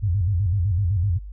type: tone with vibrato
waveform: sine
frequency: 93.3 Hz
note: F#2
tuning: 15 cents sharp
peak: -18 dBFS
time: 0.02-1.19 s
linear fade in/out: 20 ms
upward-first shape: square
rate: 7.9 Hz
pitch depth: 160 cents each way
effects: added 50 Hz sine -33 dBFS peak until 1.32 s